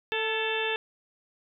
harmonic tone with a mistuned harmonic, 443.2 Hz, A4, 13 cents sharp, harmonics 1 / 2 / 3 / 4 / 5 / 6 / 7 / 8, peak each -31 / -35 / -42 / -33 / -41 / -32 / -39 / -36 dBFS, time 0.12-0.76 s, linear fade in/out 0 ms, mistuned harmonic 4, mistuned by -41 cents, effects none

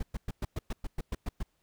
brown noise bursts, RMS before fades -32 dBFS, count 11, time 0-1.43 s, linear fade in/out 5 ms, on 30 ms, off 110 ms, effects pink hiss -75 dBFS RMS until 1.62 s

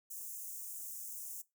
white high-pass noise, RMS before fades -45 dBFS, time 0.1-1.42 s, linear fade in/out 10 ms, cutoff 6300 Hz, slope 48 dB/octave, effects noise-tail reverb RT60 0.2 s tail -19 dB re dry

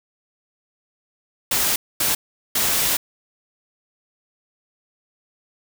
white noise bursts at uneven times, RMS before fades -20 dBFS, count 3, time 1.51-1.76 / 2-2.15 / 2.55-2.97 s, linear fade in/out 5 ms, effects none

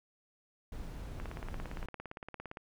brown noise, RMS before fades -42 dBFS, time 0.72-1.86 s, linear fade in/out 2 ms
click train, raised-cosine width 0.5 ms, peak -28 dBFS, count 25, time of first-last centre 1.2-2.571 s, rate 17.5 Hz
effects none

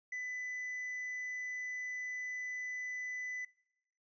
triangle tone, 1999 Hz, B6, 20 cents sharp, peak -36 dBFS, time 0.12-3.45 s, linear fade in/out 5 ms, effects noise-tail reverb RT60 0.9 s tail -25 dB re dry + resampled to 16000 Hz

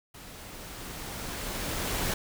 pink noise with level ramp, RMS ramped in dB -47 to -29 dBFS, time 0.14-2.14 s, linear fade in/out 5 ms, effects none

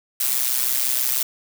blue noise with amplitude modulation, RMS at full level -18 dBFS, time 0.2-1.23 s, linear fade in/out 5 ms, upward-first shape sine, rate 126 Hz, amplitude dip 80%, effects none

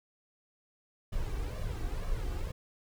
brown noise with flanger, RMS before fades -34 dBFS, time 1.12-2.52 s, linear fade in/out 10 ms, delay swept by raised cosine 1.7 to 2.63 ms, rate 2.1 Hz, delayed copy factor +0.65, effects none

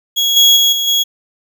35% pulse tone with level steps, 3326 Hz, G#7, 2 cents sharp, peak -10 / -4 / -7 / -13 / -9 dBFS, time 0.16-1.04 s, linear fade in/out 20 ms, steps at 0.36 / 0.56 / 0.72 / 0.87 s, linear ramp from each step 10 ms, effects none

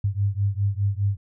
sine beating tone pair, 98.1 / 103 Hz, G2 / G#2, +2 / -14 cents, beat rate 4.9 Hz, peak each -23 / -24 dBFS, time 0.04-1.17 s, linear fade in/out 5 ms, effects none

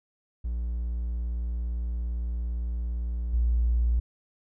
triangle tone with level steps, 58.8 Hz, A#1, 16 cents sharp, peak -25 / -17 dBFS, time 0.44-4 s, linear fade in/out 10 ms, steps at 3.33 s, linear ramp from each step 10 ms, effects tanh soft clip ceiling -18 dBFS

